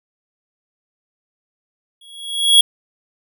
square tone with exponential growth, 3328 Hz, G#7, 3 cents sharp, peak -5 dBFS, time 2.01-2.61 s, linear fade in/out 5 ms, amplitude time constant 130 ms, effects none

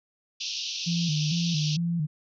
white band-pass noise, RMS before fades -33 dBFS, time 0.4-1.77 s, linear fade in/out 10 ms, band 2600 to 6000 Hz, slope 96 dB/octave
sine tone with vibrato, 160.8 Hz, E3, 43 cents flat, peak -24 dBFS, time 0.86-2.07 s, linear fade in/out 20 ms, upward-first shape square, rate 2.2 Hz, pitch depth 100 cents each way
effects none

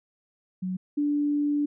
sine tone pair in turn, 185 / 291.9 Hz, F#3 / D4, 0 / -10 cents, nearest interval minor sixth, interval 790 cents, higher second, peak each -27 / -22 dBFS, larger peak second, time 0.62-0.77 / 0.97-1.66 s, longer second, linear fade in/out 10 ms, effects none

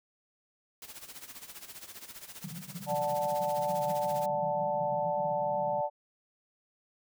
white noise with tremolo, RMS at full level -44 dBFS, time 0.82-4.26 s, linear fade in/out 2 ms, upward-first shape sine, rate 15 Hz, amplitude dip 75%
white band-pass noise, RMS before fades -44 dBFS, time 2.44-5.81 s, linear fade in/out 5 ms, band 130 to 200 Hz, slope 96 dB/octave
sine chord, D major, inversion none, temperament equal, 587.3 / 740 / 880 Hz, D5 / F#5 / A5, 0 / 0 / 0 cents, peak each -31 / -35 / -32 dBFS, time 2.86-5.9 s, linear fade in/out 50 ms
effects none

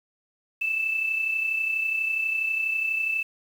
sine tone with amplitude modulation, 2637 Hz, E7, in tune, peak -21 dBFS, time 0.61-3.23 s, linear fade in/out 10 ms, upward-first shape sine, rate 32.2 Hz, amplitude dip 50%, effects 8-bit

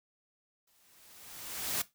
white noise with exponential growth, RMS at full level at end -31 dBFS, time 0.67-1.82 s, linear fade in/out 5 ms, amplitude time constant 250 ms, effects noise-tail reverb RT60 0.2 s tail -17 dB re dry

